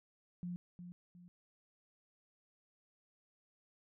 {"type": "tone with echo", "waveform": "sine", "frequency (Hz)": 176.7, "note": "F3", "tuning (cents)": 21, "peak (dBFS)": -39, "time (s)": [0.43, 0.56], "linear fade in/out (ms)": 0, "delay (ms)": 360, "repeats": 2, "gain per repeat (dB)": -8, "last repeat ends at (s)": 1.28, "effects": []}